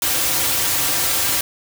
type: noise with comb filter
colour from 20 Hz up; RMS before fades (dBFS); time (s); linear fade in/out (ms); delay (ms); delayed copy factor
white; -19; 0.02-1.41; 2; 4.7; -0.7
effects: none